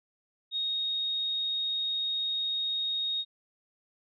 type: tone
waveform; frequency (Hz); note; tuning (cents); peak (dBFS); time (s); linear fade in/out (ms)
sine; 3734; A#7; +2; -28; 0.51-3.25; 50
effects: none